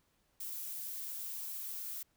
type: noise with high-pass filter sweep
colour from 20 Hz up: violet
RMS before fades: -42 dBFS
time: 0.4-2.03 s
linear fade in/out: 5 ms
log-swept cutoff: 480 to 1200 Hz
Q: 2.1
effects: pink hiss -75 dBFS RMS until 2.16 s